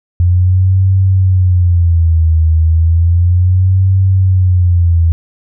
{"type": "tone with vibrato", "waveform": "sine", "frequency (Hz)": 87.31, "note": "F2", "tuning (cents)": 0, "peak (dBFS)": -6, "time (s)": [0.2, 5.12], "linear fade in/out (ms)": 0, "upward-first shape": "sine", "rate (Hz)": 0.33, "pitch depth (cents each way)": 150, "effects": []}